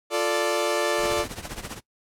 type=chord; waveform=sawtooth; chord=D minor; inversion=first; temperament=equal; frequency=349.2 / 440 / 587.3 Hz; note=F4 / A4 / D5; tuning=0 / 0 / 0 cents; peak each=-24 / -23 / -21 dBFS; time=0.1-1.26 s; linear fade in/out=50 ms
type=noise with tremolo; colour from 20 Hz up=pink; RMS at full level=-32 dBFS; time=0.97-1.81 s; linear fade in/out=50 ms; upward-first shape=triangle; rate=15 Hz; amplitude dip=85%
effects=noise-tail reverb RT60 0.1 s tail -21 dB re dry + low-pass 12000 Hz 12 dB/octave